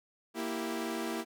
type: chord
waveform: sawtooth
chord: E diminished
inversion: second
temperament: equal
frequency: 233.1 / 329.6 / 392 Hz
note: Bb3 / E4 / G4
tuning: 0 / 0 / 0 cents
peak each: -34 / -33 / -36 dBFS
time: 0.34-1.25 s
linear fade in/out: 50 ms
effects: none